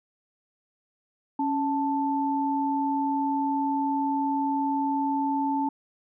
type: tone pair together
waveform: sine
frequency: 277.2 / 880 Hz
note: C#4 / A5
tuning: 0 / 0 cents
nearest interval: octave + minor sixth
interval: 2000 cents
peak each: -26 dBFS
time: 1.39-5.69 s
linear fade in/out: 5 ms
effects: none